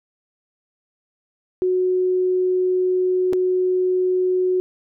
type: tone with dropouts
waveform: sine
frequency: 367.6 Hz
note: F#4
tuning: 11 cents flat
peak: -16 dBFS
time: 1.62-4.6 s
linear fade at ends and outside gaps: 0 ms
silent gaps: 3.327-3.333 s
effects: none